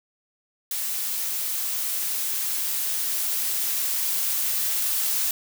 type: noise with level ramp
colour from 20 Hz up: blue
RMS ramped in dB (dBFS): -28 to -24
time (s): 0.71-5.31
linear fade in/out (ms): 2
effects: none